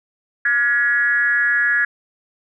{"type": "tone with frequency modulation", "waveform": "sine", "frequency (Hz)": 1679, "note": "G#6", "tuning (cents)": 18, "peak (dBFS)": -14, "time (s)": [0.45, 1.85], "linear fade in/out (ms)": 5, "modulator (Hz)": 249, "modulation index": 0.75, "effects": []}